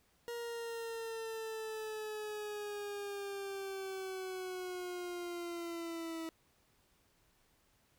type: linear sweep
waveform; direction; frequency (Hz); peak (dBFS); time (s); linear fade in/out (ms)
40% pulse; down; 473.5 to 324.4; -39; 0.28-6.29; 0
effects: pink hiss -72 dBFS RMS until 7.98 s